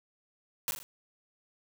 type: noise with echo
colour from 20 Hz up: white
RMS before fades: -31 dBFS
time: 0.68-0.71 s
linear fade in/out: 0 ms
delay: 40 ms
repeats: 3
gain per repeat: -6 dB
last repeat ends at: 0.83 s
effects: none